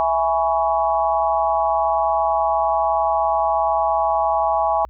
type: chord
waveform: sine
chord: C# minor seventh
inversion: first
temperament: equal with one note detuned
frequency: 659.3 / 830.6 / 987.8 / 1119.7 Hz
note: E5 / G#5 / B5 / C#6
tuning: 0 / 0 / 0 / +17 cents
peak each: -21 / -19 / -25 / -24 dBFS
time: 0-4.85 s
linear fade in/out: 0 ms
effects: added 60 Hz sine -40 dBFS peak until 4.89 s